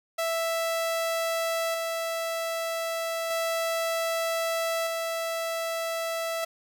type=tone with tremolo; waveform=sawtooth; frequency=660 Hz; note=E5; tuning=2 cents sharp; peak=-22 dBFS; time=0.18-6.45 s; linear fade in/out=10 ms; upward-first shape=square; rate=0.32 Hz; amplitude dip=25%; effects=none